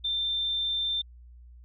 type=tone; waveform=sine; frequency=3575 Hz; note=A7; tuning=27 cents sharp; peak=-26 dBFS; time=0.04-1.02 s; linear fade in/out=10 ms; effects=added 60 Hz sine -47 dBFS peak until 1.64 s